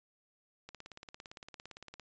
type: click train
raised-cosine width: 0.2 ms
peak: -30 dBFS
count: 24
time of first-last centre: 0.69-1.997 s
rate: 17.6 Hz
effects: resampled to 16000 Hz